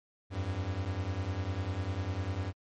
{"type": "beating tone pair", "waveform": "45% pulse", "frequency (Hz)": [87.31, 97.31], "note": ["F2", "G2"], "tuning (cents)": [0, -12], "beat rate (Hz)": 10, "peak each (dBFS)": [-36, -34], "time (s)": [0.3, 2.53], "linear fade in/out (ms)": 50, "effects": ["low-pass 5000 Hz 12 dB/octave", "MP3 48 kbps"]}